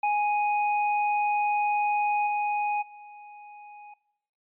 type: tone with level steps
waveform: square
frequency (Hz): 830.6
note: G#5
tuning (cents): 0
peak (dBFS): -23 / -25 / -44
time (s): 0.03-3.94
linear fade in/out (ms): 5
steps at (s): 2.26 / 2.81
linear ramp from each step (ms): 20
effects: noise-tail reverb RT60 0.8 s tail -21 dB re dry + resampled to 8000 Hz

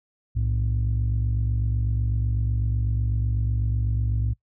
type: tone pair together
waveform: sine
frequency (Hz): 61.97 / 110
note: B1 / A2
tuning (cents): +7 / 0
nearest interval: minor seventh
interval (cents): 993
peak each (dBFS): -22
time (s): 0.35-4.34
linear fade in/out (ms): 20
effects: noise-tail reverb RT60 0.1 s tail -22 dB re dry + tanh soft clip ceiling -17 dBFS

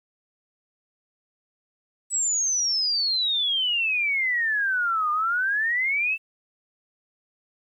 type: exponential two-way sweep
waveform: sine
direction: down then up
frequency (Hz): 7970 to 1200 to 2684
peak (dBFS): -21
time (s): 2.1-6.18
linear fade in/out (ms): 50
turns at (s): 5.11
effects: 10-bit

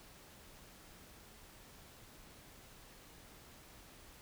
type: silence
effects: pink hiss -58 dBFS RMS until 4.21 s

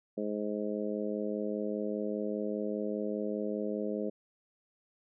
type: harmonic tone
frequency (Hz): 105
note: G#2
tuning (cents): +19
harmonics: 2 / 3 / 4 / 5 / 6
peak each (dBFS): -36 / -39 / -37 / -38 / -42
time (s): 0.17-4.1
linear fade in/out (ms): 10
effects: none

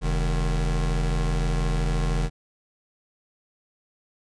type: tone pair together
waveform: square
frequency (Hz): 42.91 / 152.9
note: F1 / D#3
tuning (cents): -30 / -30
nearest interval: octave + minor seventh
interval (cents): 2200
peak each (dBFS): -23 / -29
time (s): 0.01-2.3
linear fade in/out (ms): 50
effects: resampled to 22050 Hz

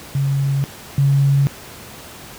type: tone pair in turn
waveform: sine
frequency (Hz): 138.2 / 139.16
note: C#3 / C#3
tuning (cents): -5 / +7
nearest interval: unison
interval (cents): 12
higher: second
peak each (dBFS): -15 / -11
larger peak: second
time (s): 0.15-0.64 / 0.98-1.47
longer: neither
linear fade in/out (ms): 0
effects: pink hiss -37 dBFS RMS until 2.38 s + high-pass 60 Hz 12 dB/octave

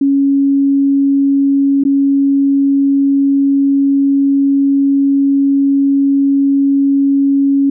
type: tone with dropouts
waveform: sine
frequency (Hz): 277.2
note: C#4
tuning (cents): 0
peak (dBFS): -8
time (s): 0.01-7.7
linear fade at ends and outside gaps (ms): 5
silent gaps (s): 1.838-1.85
effects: none

